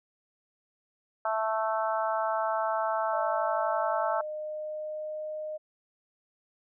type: harmonic tone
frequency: 220 Hz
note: A3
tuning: in tune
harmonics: 3 / 4 / 5 / 6 / 7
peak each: -30 / -31 / -35 / -33 / -41 dBFS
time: 1.25-4.21 s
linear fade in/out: 2 ms
type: tone with pitch glide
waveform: sine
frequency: 607 to 615.5 Hz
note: D#5 to D#5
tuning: -43 to -19 cents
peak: -33 dBFS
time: 3.12-5.58 s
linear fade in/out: 20 ms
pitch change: +24 cents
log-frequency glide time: 3.32-5.28 s
effects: none